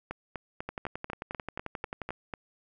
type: two click trains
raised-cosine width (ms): 0.5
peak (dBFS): -20 / -20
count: 17 / 10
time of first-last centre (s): 0.69-2.106 / 0.11-2.338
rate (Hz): 11.3 / 4.04
effects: none